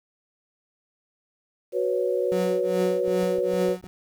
sine chord, F# suspended fourth, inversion none, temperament just, 370 / 493.3 / 555 Hz, F#4 / B4 / C#5, 0 / -2 / +2 cents, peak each -26 / -25 / -27 dBFS, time 1.72-3.77 s, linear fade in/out 50 ms
35% pulse tone with tremolo, 183.2 Hz, F#3, 17 cents flat, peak -23 dBFS, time 2.32-3.87 s, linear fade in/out 0 ms, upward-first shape triangle, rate 2.5 Hz, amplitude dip 100%
click train, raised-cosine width 2 ms, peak -27 dBFS, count 6, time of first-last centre 3.08-3.841 s, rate 6.57 Hz
effects 9-bit

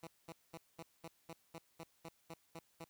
10% pulse tone bursts, 164.81 Hz, E3, in tune, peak -39 dBFS, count 12, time 0.03-2.844 s, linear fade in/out 2 ms, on 42 ms, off 210 ms, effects white hiss -74 dBFS RMS until 2.89 s

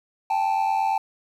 triangle tone pair together, 787 / 875.8 Hz, G5 / A5, +7 / -8 cents, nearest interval major second, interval 185 cents, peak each -20 dBFS, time 0.3-0.98 s, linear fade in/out 5 ms, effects tanh soft clip ceiling -14 dBFS + 9-bit

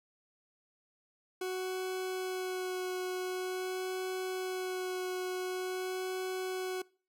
40% pulse tone with vibrato, 370 Hz, F#4, in tune, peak -33 dBFS, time 1.41-6.82 s, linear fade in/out 5 ms, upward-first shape sine, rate 0.46 Hz, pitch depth 12 cents each way, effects noise-tail reverb RT60 0.4 s tail -23 dB re dry

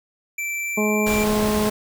square tone with pitch glide, 2336 to 2354 Hz, D7 to D7, -10 to +3 cents, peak -25 dBFS, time 0.38-1.24 s, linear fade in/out 5 ms, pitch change +13 cents, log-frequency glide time 0.6-1.05 s
harmonic tone, 211.8 Hz, G#3, 34 cents sharp, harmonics 1 / 2 / 3 / 4 / 5, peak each -21 / -23 / -28 / -32 / -31 dBFS, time 0.77-1.7 s, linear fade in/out 10 ms
pink noise, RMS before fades -27 dBFS, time 1.06-1.7 s, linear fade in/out 10 ms
effects none

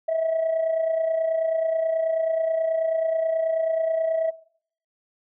sine tone with amplitude modulation, 649 Hz, E5, 27 cents flat, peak -17 dBFS, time 0.08-4.31 s, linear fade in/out 10 ms, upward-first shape sine, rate 29.3 Hz, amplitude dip 60%, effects noise-tail reverb RT60 0.6 s tail -22 dB re dry + tanh soft clip ceiling -17 dBFS

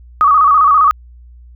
sine tone with vibrato, 1191 Hz, D6, 24 cents sharp, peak -6 dBFS, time 0.21-0.91 s, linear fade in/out 0 ms, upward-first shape square, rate 15 Hz, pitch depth 87 cents each way, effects added 60 Hz sine -36 dBFS peak until 1.55 s

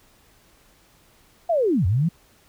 sine linear two-way sweep, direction down then up, 714 to 82.41 to 178.5 Hz, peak -17 dBFS, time 1.49-2.09 s, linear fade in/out 10 ms, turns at 1.86 s, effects pink hiss -57 dBFS RMS until 2.48 s

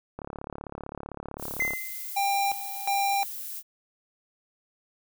click train, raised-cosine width 1 ms, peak -22 dBFS, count 56, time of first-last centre 0.19-1.735 s, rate 35.6 Hz
violet noise, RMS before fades -37 dBFS, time 1.38-3.63 s, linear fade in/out 50 ms
triangle tone with exponential decay, 2065 Hz, C7, 23 cents flat, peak -20 dBFS, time 1.6-2.16 s, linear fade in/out 2 ms, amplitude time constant 120 ms
square tone with tremolo, 795 Hz, G5, 24 cents sharp, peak -24 dBFS, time 2.16-3.24 s, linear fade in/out 10 ms, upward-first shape square, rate 1.4 Hz, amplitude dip 80%
effects none

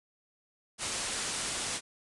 white low-pass noise, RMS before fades -35 dBFS, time 0.78-1.81 s, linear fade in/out 50 ms, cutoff 10000 Hz, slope 96 dB/octave, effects none

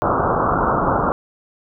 white low-pass noise, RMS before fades -18 dBFS, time 0.02-1.12 s, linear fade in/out 0 ms, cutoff 1400 Hz, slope 96 dB/octave, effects none

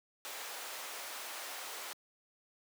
pink high-pass noise, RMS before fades -44 dBFS, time 0.25-1.93 s, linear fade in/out 0 ms, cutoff 640 Hz, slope 12 dB/octave, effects high-pass 300 Hz 12 dB/octave

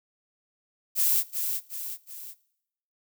violet noise with echo, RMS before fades -23 dBFS, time 0.95-1.24 s, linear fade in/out 50 ms, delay 370 ms, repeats 3, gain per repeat -6 dB, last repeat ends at 2.35 s, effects noise-tail reverb RT60 0.8 s tail -21 dB re dry

